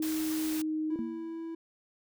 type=tone with pitch glide; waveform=sine; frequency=313.9 to 311.2 Hz; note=D#4 to D#4; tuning=+15 to 0 cents; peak=-29 dBFS; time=0-0.96 s; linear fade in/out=2 ms; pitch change=-15 cents; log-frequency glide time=0.4-0.74 s
type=noise; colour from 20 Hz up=white; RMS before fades=-40 dBFS; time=0.02-0.62 s; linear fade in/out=5 ms
type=tone; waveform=triangle; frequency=328.7 Hz; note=E4; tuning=5 cents flat; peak=-34 dBFS; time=0.9-1.55 s; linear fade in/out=5 ms
type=tone with exponential decay; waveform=sine; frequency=233.1 Hz; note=A#3; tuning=in tune; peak=-30 dBFS; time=0.99-1.5 s; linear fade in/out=0 ms; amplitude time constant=110 ms
effects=none